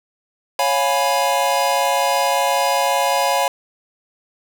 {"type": "chord", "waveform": "square", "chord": "C# dominant seventh", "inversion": "none", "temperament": "equal with one note detuned", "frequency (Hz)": [554.4, 705.3, 830.6, 987.8], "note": ["C#5", "E#5", "G#5", "B5"], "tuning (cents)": [0, 17, 0, 0], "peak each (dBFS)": -22, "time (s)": [0.59, 3.48], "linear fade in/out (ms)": 2, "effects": []}